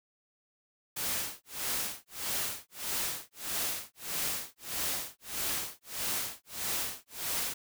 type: noise with tremolo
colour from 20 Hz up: white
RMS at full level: -32 dBFS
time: 0.96-7.54 s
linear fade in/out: 10 ms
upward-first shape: sine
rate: 1.6 Hz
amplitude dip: 100%
effects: none